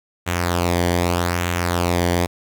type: tone with flanger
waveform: sawtooth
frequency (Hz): 87.31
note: F2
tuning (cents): 0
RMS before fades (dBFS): -20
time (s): 0.26-2.27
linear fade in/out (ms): 20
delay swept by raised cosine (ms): 0.2 to 0.77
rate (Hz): 0.82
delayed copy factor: -0.6
effects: 8-bit